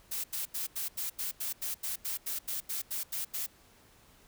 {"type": "noise bursts", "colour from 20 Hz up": "blue", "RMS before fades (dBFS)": -35, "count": 16, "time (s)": [0.11, 3.465], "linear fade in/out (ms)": 10, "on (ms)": 130, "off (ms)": 85, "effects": ["pink hiss -61 dBFS RMS until 4.27 s"]}